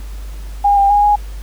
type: tone with pitch steps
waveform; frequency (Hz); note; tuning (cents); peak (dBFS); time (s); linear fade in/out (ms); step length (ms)
sine; 811 / 797 / 821 / 828; G#5 / G5 / G#5 / G#5; -41 / +28 / -20 / -5; -8; 0.64-1.16; 10; 130
effects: added 50 Hz sine -25 dBFS peak until 1.42 s + pink hiss -42 dBFS RMS until 1.42 s